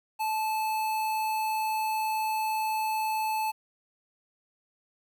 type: tone with notch filter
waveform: square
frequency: 871 Hz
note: A5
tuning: 18 cents flat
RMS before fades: -29 dBFS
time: 0.19-3.52 s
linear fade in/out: 20 ms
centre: 5600 Hz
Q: 1.8
effects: 10-bit